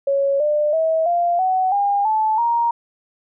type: tone with pitch steps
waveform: sine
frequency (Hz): 554.4 / 597.6 / 644.2 / 694.5 / 748.6 / 807 / 869.9 / 937.8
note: C#5 / D5 / E5 / F5 / F#5 / G#5 / A5 / A#5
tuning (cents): 0 / +30 / -40 / -10 / +20 / -50 / -20 / +10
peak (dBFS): -15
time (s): 0.07-2.71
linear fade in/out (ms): 5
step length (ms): 330
effects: none